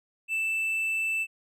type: tone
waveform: triangle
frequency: 2648 Hz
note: E7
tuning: 7 cents sharp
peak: -24 dBFS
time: 0.28-1.27 s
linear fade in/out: 50 ms
effects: none